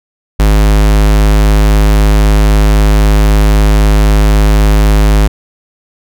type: tone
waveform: square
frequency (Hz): 51.91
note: G#1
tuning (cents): 0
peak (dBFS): -5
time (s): 0.39-5.28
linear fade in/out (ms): 10
effects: none